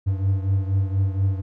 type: beating tone pair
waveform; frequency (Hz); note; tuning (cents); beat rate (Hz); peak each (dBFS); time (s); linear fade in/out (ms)
triangle; 95.8 / 100; G2 / G2; -39 / +35; 4.2; -18 / -23; 0.06-1.42; 20
effects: none